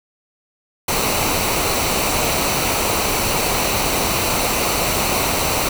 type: noise with comb filter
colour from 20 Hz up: pink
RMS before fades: -19 dBFS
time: 0.88-5.69 s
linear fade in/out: 5 ms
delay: 0.59 ms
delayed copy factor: -0.5
effects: none

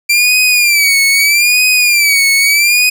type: tone with vibrato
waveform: sawtooth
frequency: 2349 Hz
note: D7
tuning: in tune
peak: -4 dBFS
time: 0.09-2.9 s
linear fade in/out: 10 ms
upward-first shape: sine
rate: 0.79 Hz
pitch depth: 110 cents each way
effects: none

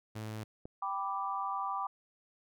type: tone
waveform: sawtooth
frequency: 108.7 Hz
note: A2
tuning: 21 cents flat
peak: -35 dBFS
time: 0.15-0.44 s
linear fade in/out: 10 ms
type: click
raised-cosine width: 2 ms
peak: -31 dBFS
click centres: 0.655 s
type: chord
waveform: sine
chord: G major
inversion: none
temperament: equal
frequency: 784 / 987.8 / 1174.7 Hz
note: G5 / B5 / D6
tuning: 0 / 0 / 0 cents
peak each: -38 / -38 / -36 dBFS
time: 0.82-1.87 s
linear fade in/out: 5 ms
effects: none

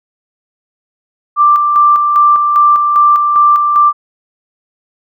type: tone with tremolo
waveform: sine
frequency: 1179 Hz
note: D6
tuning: 6 cents sharp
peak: -4 dBFS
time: 1.36-3.93 s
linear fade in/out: 50 ms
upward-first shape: square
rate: 2.5 Hz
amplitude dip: 40%
effects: none

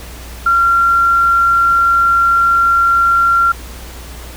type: tone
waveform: sine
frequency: 1375 Hz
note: F6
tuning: 27 cents flat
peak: -8 dBFS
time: 0.46-3.52 s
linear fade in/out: 5 ms
effects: added 60 Hz sine -30 dBFS peak until 4.36 s + pink hiss -34 dBFS RMS until 4.36 s

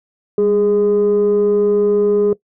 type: tone pair together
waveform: sine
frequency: 200 / 412.9 Hz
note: G3 / G#4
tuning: +35 / -10 cents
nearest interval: octave + minor second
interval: 1255 cents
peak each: -19 / -10 dBFS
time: 0.38-2.33 s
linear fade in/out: 2 ms
effects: noise-tail reverb RT60 0.1 s tail -20 dB re dry + tanh soft clip ceiling -8 dBFS

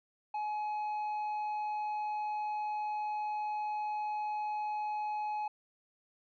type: tone with tanh clipping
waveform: sine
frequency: 845 Hz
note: G#5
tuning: 30 cents sharp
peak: -34 dBFS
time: 0.34-5.48 s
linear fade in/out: 5 ms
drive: 5 dB
effects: none

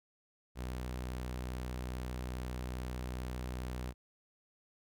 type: tone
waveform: sawtooth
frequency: 62.4 Hz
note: B1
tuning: 19 cents sharp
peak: -34 dBFS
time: 0.55-3.94 s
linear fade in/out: 50 ms
effects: none

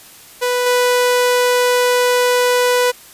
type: tone with level steps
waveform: sawtooth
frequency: 493.9 Hz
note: B4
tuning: in tune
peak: -11 / -8 dBFS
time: 0.41-2.92 s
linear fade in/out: 20 ms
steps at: 0.66 s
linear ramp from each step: 5 ms
effects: white hiss -41 dBFS RMS until 3.13 s + resampled to 32000 Hz

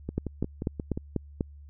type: two click trains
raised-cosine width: 3 ms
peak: -14 / -19 dBFS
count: 6 / 6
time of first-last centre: 0.18-1.409 / 0.09-0.975 s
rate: 4.07 / 5.65 Hz
effects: added 72 Hz sine -45 dBFS peak until 1.69 s

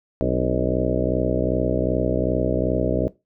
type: harmonic tone with a mistuned harmonic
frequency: 62.6 Hz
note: B1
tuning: 24 cents sharp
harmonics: 1 / 2 / 3 / 4 / 5 / 6 / 7 / 8 / 9 / 10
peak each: -28 / -28 / -28 / -28 / -28 / -28 / -28 / -28 / -28 / -28 dBFS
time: 0.21-3.08 s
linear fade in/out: 0 ms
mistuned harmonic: 4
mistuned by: +73 cents
effects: noise-tail reverb RT60 0.2 s tail -17 dB re dry

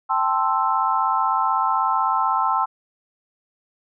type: chord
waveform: sine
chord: A minor seventh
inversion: third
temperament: equal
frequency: 784 / 880 / 1046.5 / 1318.5 Hz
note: G5 / A5 / C6 / E6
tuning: 0 / 0 / 0 / 0 cents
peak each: -25 / -23 / -22 / -23 dBFS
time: 0.09-2.66 s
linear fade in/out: 20 ms
effects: none

